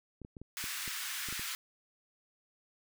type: clicks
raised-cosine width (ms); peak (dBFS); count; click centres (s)
3; -33; 9; 0.217 / 0.249 / 0.368 / 0.416 / 0.641 / 0.878 / 1.287 / 1.326 / 1.395
type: high-pass noise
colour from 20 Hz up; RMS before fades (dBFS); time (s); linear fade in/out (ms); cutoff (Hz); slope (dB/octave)
pink; -39; 0.57-1.55; 0; 1400; 24
effects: none